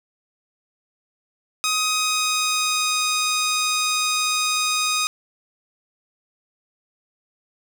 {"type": "tone with pitch glide", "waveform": "10% pulse", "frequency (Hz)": [1257, 1245.4], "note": ["D#6", "D#6"], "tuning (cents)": [17, 1], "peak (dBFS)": -11, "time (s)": [1.64, 5.07], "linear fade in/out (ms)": 0, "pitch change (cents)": -16, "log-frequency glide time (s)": [1.79, 3.04], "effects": []}